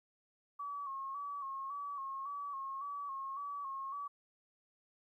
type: tone with vibrato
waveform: sine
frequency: 1113 Hz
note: C#6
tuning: 7 cents sharp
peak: -39 dBFS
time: 0.59-4.08 s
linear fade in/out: 10 ms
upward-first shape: square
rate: 1.8 Hz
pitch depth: 47 cents each way
effects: 13-bit

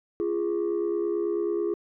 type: tone pair together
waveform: sine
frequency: 343.3 / 412.5 Hz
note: F4 / G#4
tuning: -30 / -12 cents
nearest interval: minor third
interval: 318 cents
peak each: -25 dBFS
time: 0.2-1.74 s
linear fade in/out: 0 ms
effects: tanh soft clip ceiling -21 dBFS

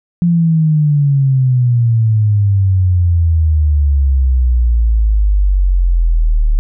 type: exponential sweep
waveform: sine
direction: down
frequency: 174.61 to 36.71 Hz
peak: -8 dBFS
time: 0.22-6.59 s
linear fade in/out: 0 ms
effects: none

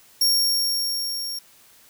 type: tone with level ramp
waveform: sawtooth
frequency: 5540 Hz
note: F8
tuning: 15 cents flat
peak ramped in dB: -13 to -26 dBFS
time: 0.21-1.39 s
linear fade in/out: 5 ms
effects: white hiss -53 dBFS RMS until 1.89 s

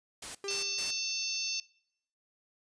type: noise bursts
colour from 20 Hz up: white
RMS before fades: -41 dBFS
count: 3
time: 0.22-0.91 s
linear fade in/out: 5 ms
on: 130 ms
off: 150 ms
type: tone with exponential decay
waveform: 45% pulse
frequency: 397.7 Hz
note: G4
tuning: 25 cents sharp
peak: -36 dBFS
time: 0.44-1.13 s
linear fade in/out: 1 ms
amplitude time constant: 150 ms
type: harmonic tone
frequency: 892 Hz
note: A5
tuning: 23 cents sharp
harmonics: 3 / 4 / 5 / 6 / 7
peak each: -38 / -46 / -37 / -38 / -38 dBFS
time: 0.48-1.6 s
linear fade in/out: 2 ms
effects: noise-tail reverb RT60 0.7 s tail -22 dB re dry + resampled to 22050 Hz

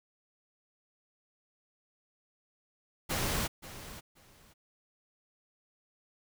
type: noise with echo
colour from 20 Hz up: pink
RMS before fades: -32 dBFS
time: 3.09-3.48 s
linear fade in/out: 20 ms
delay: 530 ms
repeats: 2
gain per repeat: -14 dB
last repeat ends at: 4.54 s
effects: none

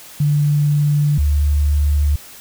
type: tone pair in turn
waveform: sine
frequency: 146.83 / 73.1 Hz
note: D3 / D2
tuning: 0 / -7 cents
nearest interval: octave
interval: 1207 cents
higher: first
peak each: -12 dBFS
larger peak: neither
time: 0.2-1.18 / 1.18-2.16 s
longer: neither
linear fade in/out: 5 ms
effects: white hiss -39 dBFS RMS until 2.4 s

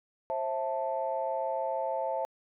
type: chord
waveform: sine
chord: A minor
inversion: first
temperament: equal with one note detuned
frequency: 532.7 / 659.3 / 880 Hz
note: C5 / E5 / A5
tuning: +31 / 0 / 0 cents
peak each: -33 dBFS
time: 0.3-2.25 s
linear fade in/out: 0 ms
effects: tanh soft clip ceiling -19 dBFS

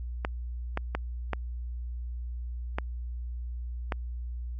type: clicks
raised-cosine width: 0.5 ms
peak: -14 dBFS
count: 6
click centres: 0.249 / 0.774 / 0.95 / 1.333 / 2.785 / 3.922 s
effects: added 60 Hz sine -33 dBFS peak until 4.59 s

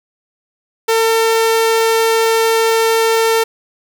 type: tone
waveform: sawtooth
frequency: 451.1 Hz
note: A4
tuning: 43 cents sharp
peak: -7 dBFS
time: 0.88-3.44 s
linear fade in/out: 10 ms
effects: none

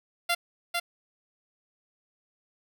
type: tone with echo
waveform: 10% pulse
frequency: 692 Hz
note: F5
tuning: 16 cents flat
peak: -15 dBFS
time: 0.29-0.35 s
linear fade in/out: 10 ms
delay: 450 ms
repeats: 1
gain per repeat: -3 dB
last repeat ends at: 0.8 s
effects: none

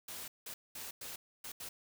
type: noise bursts at uneven times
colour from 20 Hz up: white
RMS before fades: -45 dBFS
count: 6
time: 0.08-0.28 / 0.46-0.54 / 0.75-0.91 / 1.01-1.16 / 1.44-1.52 / 1.6-1.69 s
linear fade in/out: 5 ms
effects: none

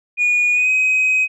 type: tone with pitch glide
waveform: sine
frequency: 2449 to 2524 Hz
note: D#7 to D#7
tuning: -28 to +24 cents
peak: -11 dBFS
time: 0.17-1.28 s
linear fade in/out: 50 ms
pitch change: +52 cents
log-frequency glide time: 0.53-0.7 s
effects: tanh soft clip ceiling -11 dBFS

